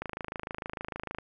click train, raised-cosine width 0.5 ms, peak -20 dBFS, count 32, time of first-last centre 0.02-1.185 s, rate 26.6 Hz, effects none

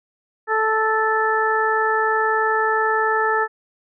harmonic tone, 438.5 Hz, A4, 6 cents flat, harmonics 1 / 2 / 3 / 4, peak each -22 / -22 / -22 / -22 dBFS, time 0.47-3.48 s, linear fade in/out 50 ms, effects none

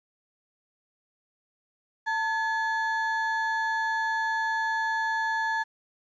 triangle ring-modulated tone, 1300 Hz, E6, 24 cents flat, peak -20 dBFS, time 2.06-5.64 s, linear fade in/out 20 ms, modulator 405 Hz, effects resampled to 16000 Hz + 10-bit

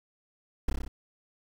brown noise with echo, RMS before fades -24 dBFS, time 0.68-0.7 s, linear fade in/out 5 ms, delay 30 ms, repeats 6, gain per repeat -2 dB, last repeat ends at 0.88 s, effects none

